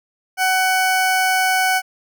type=tone; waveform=20% pulse; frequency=750 Hz; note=F#5; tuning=23 cents sharp; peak=-10 dBFS; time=0.37-1.82 s; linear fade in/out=50 ms; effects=none